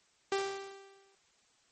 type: tone with exponential decay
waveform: sawtooth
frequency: 392 Hz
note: G4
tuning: in tune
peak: -24 dBFS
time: 0.32-1.15 s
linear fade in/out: 2 ms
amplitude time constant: 180 ms
effects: white hiss -69 dBFS RMS until 1.71 s + MP3 32 kbps